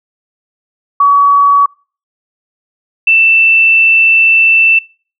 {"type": "tone pair in turn", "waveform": "sine", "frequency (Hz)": [1133, 2665], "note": ["C#6", "E7"], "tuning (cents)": [37, 18], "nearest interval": "octave + minor third", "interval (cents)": 1481, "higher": "second", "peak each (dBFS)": -4, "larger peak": "neither", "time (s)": [[1, 1.66], [3.07, 4.79]], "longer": "second", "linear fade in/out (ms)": 5, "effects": ["noise-tail reverb RT60 0.4 s tail -26 dB re dry"]}